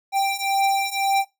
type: beating tone pair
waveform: square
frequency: 784 / 785.9 Hz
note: G5 / G5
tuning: 0 / +4 cents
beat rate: 1.9 Hz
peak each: -24 / -22 dBFS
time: 0.12-1.25 s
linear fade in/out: 50 ms
effects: noise-tail reverb RT60 0.2 s tail -18 dB re dry